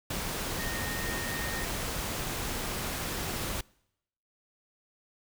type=tone in noise; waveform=sine; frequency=1847 Hz; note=A#6; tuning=16 cents flat; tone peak=-38 dBFS; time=0.59-1.65 s; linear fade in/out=5 ms; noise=pink; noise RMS=-34 dBFS; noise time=0.1-3.61 s; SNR=-7 dB; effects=noise-tail reverb RT60 0.8 s tail -25 dB re dry